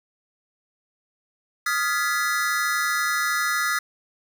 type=chord; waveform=square; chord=F half-diminished seventh; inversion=third; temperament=equal with one note detuned; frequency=1244.5 / 1396.9 / 1696.1 / 1975.5 Hz; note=Eb6 / F6 / Ab6 / Cb7; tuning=0 / 0 / +36 / 0 cents; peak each=-28 dBFS; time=1.66-3.79 s; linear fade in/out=5 ms; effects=none